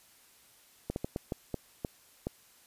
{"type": "slowing click train", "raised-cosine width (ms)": 2, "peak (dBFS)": -19, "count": 8, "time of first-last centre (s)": [0.9, 2.27], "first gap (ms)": 61, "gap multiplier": 1.38, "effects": ["white hiss -61 dBFS RMS until 2.66 s", "resampled to 32000 Hz"]}